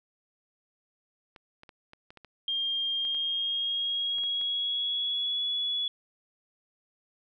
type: clicks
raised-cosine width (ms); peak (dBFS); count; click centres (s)
0.3; -32; 12; 1.362 / 1.634 / 1.692 / 1.934 / 2.105 / 2.173 / 2.247 / 3.051 / 3.147 / 4.184 / 4.237 / 4.413
type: tone with pitch glide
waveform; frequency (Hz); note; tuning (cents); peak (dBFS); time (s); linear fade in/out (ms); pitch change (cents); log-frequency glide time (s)
sine; 3210 to 3395; G7 to G#7; +40 to +37; -27; 2.48-5.88; 2; +97; 2.95-5.45
effects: none